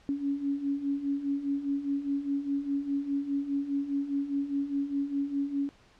sine beating tone pair, 277.2 / 282.1 Hz, C#4 / C#4, 0 / +30 cents, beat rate 4.9 Hz, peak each -34 / -29 dBFS, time 0.09-5.69 s, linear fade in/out 0 ms, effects pink hiss -60 dBFS RMS until 5.99 s + low-pass 5000 Hz 12 dB/octave

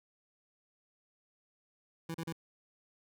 25% pulse tone bursts, 164.8 Hz, E3, in tune, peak -33 dBFS, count 3, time 2.09-2.326 s, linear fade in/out 5 ms, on 54 ms, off 37 ms, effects none

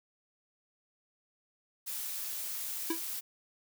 blue noise, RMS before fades -38 dBFS, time 1.86-3.21 s, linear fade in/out 20 ms
square tone with exponential decay, 329.6 Hz, E4, in tune, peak -28 dBFS, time 2.9-3.02 s, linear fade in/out 5 ms, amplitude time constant 25 ms
effects none

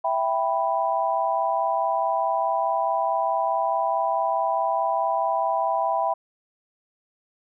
sine chord, E minor, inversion none, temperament equal, 659.3 / 784 / 987.8 Hz, E5 / G5 / B5, 0 / 0 / 0 cents, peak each -25 dBFS, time 0.04-6.14 s, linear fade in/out 10 ms, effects none

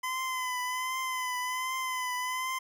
25% pulse tone with vibrato, 1018 Hz, C6, 48 cents flat, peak -27 dBFS, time 0.03-2.59 s, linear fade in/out 10 ms, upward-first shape triangle, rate 1.3 Hz, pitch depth 44 cents each way, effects none

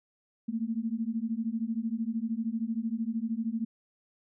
sine beating tone pair, 220 / 233 Hz, A3 / A#3, 0 / -1 cents, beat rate 13 Hz, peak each -32 / -32 dBFS, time 0.48-3.65 s, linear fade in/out 10 ms, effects none

